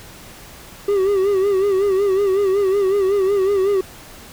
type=tone with vibrato; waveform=triangle; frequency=392 Hz; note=G4; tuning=in tune; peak=-12 dBFS; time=0.88-3.81 s; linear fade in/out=5 ms; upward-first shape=sine; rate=5.4 Hz; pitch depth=80 cents each way; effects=pink hiss -40 dBFS RMS until 4.32 s